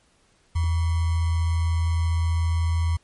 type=tone with sample-and-hold; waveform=sine; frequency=82.8 Hz; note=E2; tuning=8 cents sharp; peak=-19 dBFS; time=0.55-2.97 s; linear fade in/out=10 ms; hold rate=1050 Hz; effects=pink hiss -62 dBFS RMS until 3.03 s + MP3 48 kbps